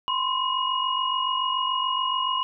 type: tone cluster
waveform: sine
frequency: 1015 / 1062 / 2885 Hz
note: B5 / C6 / F#7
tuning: +47 / +25 / -44 cents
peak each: -27 / -27 / -27 dBFS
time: 0.08-2.43 s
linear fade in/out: 0 ms
effects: none